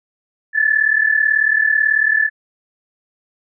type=tone pair together; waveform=sine; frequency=1721.8 / 1760 Hz; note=A6 / A6; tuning=-38 / 0 cents; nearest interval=unison; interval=38 cents; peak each=-15 dBFS; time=0.53-2.3 s; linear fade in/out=50 ms; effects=none